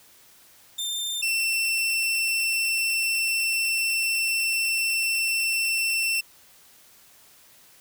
sawtooth tone pair in turn, 3593 / 2692 Hz, A7 / E7, +36 / +36 cents, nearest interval perfect fourth, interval 500 cents, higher first, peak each -24 / -19 dBFS, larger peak second, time 0.78-1.22 / 1.22-6.21 s, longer second, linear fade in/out 10 ms, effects white hiss -54 dBFS RMS until 7.8 s

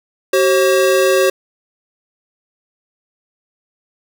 square tone pair together, 380.4 / 538 Hz, F#4 / C5, +48 / +48 cents, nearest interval tritone, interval 600 cents, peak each -14 dBFS, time 0.33-1.3 s, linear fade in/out 5 ms, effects none

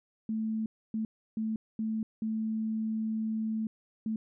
sine tone bursts at uneven times, 220 Hz, A3, in tune, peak -29 dBFS, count 6, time 0.29-0.66 / 0.94-1.05 / 1.37-1.56 / 1.79-2.03 / 2.22-3.67 / 4.06-4.16 s, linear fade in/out 2 ms, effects none

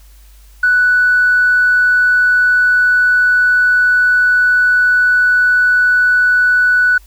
triangle tone with tanh clipping, 1483 Hz, F#6, 4 cents sharp, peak -8 dBFS, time 0.63-6.98 s, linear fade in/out 5 ms, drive 4 dB, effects added 50 Hz sine -39 dBFS peak until 7.06 s + white hiss -50 dBFS RMS until 7.06 s

